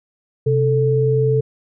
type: tone pair together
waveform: sine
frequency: 130.81 / 440.3 Hz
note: C3 / A4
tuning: 0 / +1 cents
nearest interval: octave + major sixth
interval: 2101 cents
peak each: -16 dBFS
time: 0.46-1.41 s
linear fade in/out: 10 ms
effects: none